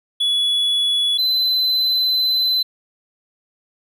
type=tone pair in turn; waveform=triangle; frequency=3398 / 4041 Hz; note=G#7 / B7; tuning=+39 / +39 cents; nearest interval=minor third; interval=300 cents; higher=second; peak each=-14 dBFS; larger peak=neither; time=0.2-1.18 / 1.18-2.63 s; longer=second; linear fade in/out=10 ms; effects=none